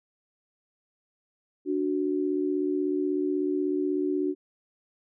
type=tone pair together; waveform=sine; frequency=293.7 / 370 Hz; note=D4 / F#4; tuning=0 / 0 cents; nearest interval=major third; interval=400 cents; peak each=-27 / -27 dBFS; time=1.65-4.35 s; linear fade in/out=50 ms; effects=none